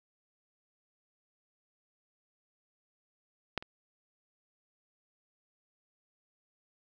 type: clicks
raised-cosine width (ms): 0.3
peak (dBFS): -14 / -29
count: 2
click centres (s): 3.577 / 3.625
effects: none